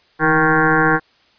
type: tone with frequency modulation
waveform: sine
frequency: 937 Hz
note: A#5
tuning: 9 cents sharp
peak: -11 dBFS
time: 0.19-1 s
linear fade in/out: 50 ms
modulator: 155 Hz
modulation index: 5.1
effects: white hiss -55 dBFS RMS until 1.38 s + resampled to 11025 Hz